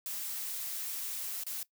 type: noise with dropouts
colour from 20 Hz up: blue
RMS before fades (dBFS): -38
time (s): 0.06-1.63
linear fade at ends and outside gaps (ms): 1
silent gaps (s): 1.436-1.466
effects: noise-tail reverb RT60 0.1 s tail -19 dB re dry